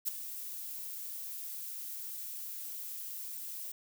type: noise with ADSR envelope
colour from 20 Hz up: violet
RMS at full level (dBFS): -30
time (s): 0.05-3.72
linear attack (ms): 33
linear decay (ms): 5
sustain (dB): -12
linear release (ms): 7
effects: none